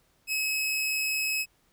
sawtooth tone with amplitude modulation, 2566 Hz, E7, 47 cents flat, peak -22 dBFS, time 0.27-1.46 s, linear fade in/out 50 ms, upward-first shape sine, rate 145 Hz, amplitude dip 25%, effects pink hiss -67 dBFS RMS until 1.72 s

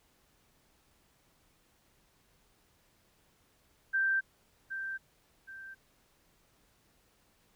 sine tone with echo, 1568 Hz, G6, in tune, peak -26 dBFS, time 3.93-4.21 s, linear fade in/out 20 ms, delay 770 ms, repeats 2, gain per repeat -9 dB, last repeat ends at 5.75 s, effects pink hiss -69 dBFS RMS until 7.55 s

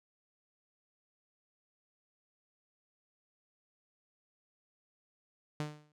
sawtooth tone with exponential decay, 150 Hz, D3, 37 cents sharp, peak -28 dBFS, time 5.6-5.92 s, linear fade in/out 0 ms, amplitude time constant 68 ms, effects low-pass 8000 Hz 12 dB/octave

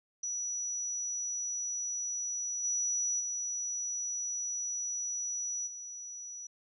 sine tone with level steps, 5880 Hz, F#8, 12 cents flat, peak -33 / -29 / -33 / -41 dBFS, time 0.23-6.47 s, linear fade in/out 5 ms, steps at 2.63 / 3.19 / 5.66 s, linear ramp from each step 20 ms, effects none

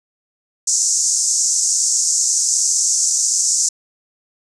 pink band-pass noise, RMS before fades -17 dBFS, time 0.67-3.69 s, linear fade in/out 5 ms, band 5900 to 7900 Hz, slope 48 dB/octave, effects none

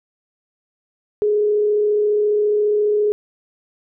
sine tone with frequency modulation, 418.9 Hz, G#4, 15 cents sharp, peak -14 dBFS, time 1.22-3.12 s, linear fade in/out 0 ms, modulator 34.6 Hz, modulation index 0.22, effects none

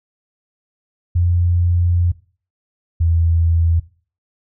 sine tone pair in turn, 87.31 / 83.25 Hz, F2 / E2, 0 / +18 cents, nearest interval minor second, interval 82 cents, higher first, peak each -12 dBFS, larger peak neither, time 1.15-2.12 / 3-3.8 s, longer first, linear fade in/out 10 ms, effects noise-tail reverb RT60 0.4 s tail -19 dB re dry

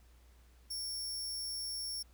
sawtooth tone, 5470 Hz, F8, 37 cents flat, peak -35 dBFS, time 0.7-2.03 s, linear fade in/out 10 ms, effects added 60 Hz sine -59 dBFS peak until 2.13 s + pink hiss -69 dBFS RMS until 2.13 s

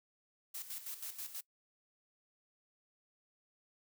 blue noise with tremolo, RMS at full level -43 dBFS, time 0.54-1.41 s, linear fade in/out 10 ms, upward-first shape square, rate 6.2 Hz, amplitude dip 65%, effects noise-tail reverb RT60 0.1 s tail -22 dB re dry

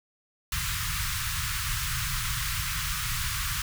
pink band-stop noise, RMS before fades -30 dBFS, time 0.52-3.62 s, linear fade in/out 2 ms, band 150 to 1100 Hz, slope 48 dB/octave, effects none

